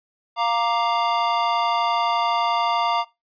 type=chord; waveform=square; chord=Bb major; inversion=second; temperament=equal; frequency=698.5 / 932.3 / 1174.7 Hz; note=F5 / Bb5 / D6; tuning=0 / 0 / 0 cents; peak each=-25 / -23 / -25 dBFS; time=0.36-3.05 s; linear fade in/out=50 ms; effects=noise-tail reverb RT60 0.2 s tail -18 dB re dry + resampled to 11025 Hz